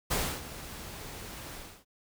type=noise with ADSR envelope; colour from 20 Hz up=pink; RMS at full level=-28 dBFS; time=0.1-1.85 s; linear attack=18 ms; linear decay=290 ms; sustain=-15 dB; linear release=290 ms; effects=none